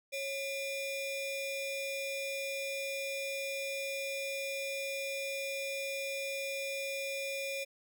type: ring-modulated tone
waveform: 45% pulse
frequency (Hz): 1480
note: F#6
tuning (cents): 0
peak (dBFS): -32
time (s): 0.12-7.65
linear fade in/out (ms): 20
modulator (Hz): 931
effects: none